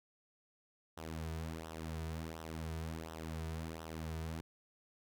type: tone with flanger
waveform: sawtooth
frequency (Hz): 80.6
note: E2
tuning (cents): -38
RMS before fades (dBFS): -43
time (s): 0.97-4.41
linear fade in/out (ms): 5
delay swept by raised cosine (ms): 0.43 to 3.73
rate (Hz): 1.4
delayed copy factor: -0.7
effects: none